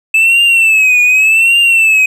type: tone with vibrato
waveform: triangle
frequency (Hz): 2618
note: E7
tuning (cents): -13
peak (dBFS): -4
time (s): 0.14-2.06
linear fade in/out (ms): 5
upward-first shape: triangle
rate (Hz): 0.86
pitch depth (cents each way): 120
effects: none